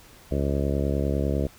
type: harmonic tone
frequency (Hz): 70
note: C#2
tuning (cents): +18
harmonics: 1 / 2 / 3 / 4 / 5 / 6 / 7 / 8 / 9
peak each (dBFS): -26 / -29 / -31 / -32 / -33 / -34 / -34 / -35 / -36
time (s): 0.31-1.47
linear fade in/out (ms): 5
effects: pink hiss -51 dBFS RMS until 1.58 s